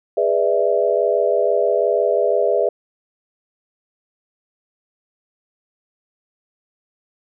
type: chord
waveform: sine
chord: E dominant seventh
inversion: first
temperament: just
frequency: 412 / 494.4 / 593.3 / 659.3 Hz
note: G#4 / B4 / D5 / E5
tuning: -14 / +2 / +18 / 0 cents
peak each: -20 dBFS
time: 0.17-2.69 s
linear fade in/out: 5 ms
effects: none